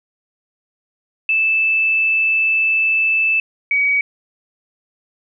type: tone pair in turn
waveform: sine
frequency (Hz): 2633 / 2263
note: E7 / C#7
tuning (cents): -3 / +35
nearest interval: minor third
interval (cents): 262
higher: first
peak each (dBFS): -13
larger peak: neither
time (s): 1.29-3.4 / 3.71-4.01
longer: first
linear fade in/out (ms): 2
effects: none